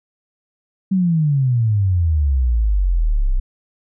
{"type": "exponential sweep", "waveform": "sine", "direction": "down", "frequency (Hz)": [195.3, 30.5], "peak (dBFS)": -13, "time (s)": [0.91, 3.4], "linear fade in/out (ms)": 10, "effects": []}